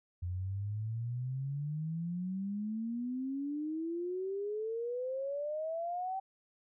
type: exponential sweep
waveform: sine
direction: up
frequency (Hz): 87 to 776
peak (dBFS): -34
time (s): 0.22-6.2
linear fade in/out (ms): 10
effects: none